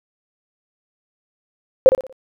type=tone with echo; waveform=sine; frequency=523.3 Hz; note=C5; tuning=in tune; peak=-3 dBFS; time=1.86-1.89 s; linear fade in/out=0 ms; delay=59 ms; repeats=4; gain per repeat=-9 dB; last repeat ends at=2.126 s; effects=none